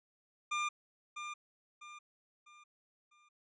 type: tone with echo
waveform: 25% pulse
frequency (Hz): 1199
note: D6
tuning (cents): +36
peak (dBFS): -29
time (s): 0.51-0.69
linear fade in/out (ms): 10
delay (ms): 650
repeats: 4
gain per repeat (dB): -8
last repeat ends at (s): 3.29
effects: resampled to 16000 Hz